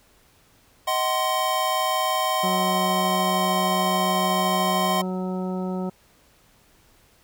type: chord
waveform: square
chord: C diminished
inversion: first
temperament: just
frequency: 627.9 / 753.5 / 1046.5 Hz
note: Eb5 / Gb5 / C6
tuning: +16 / +31 / 0 cents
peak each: -28 / -27 / -25 dBFS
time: 0.87-5.02 s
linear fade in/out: 10 ms
type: harmonic tone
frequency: 185 Hz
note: F#3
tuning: in tune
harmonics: 1 / 2 / 3 / 4 / 5 / 7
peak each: -26 / -32 / -36 / -38 / -40 / -43 dBFS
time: 2.43-5.9 s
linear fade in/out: 10 ms
effects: pink hiss -58 dBFS RMS until 7.23 s